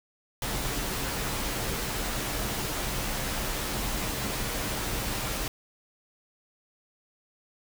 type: noise with comb filter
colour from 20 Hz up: pink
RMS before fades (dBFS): -31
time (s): 0.42-5.48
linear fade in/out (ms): 2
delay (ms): 12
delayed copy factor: -0.5
effects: none